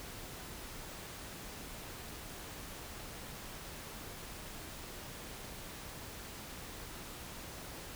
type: silence
effects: pink hiss -47 dBFS RMS until 7.95 s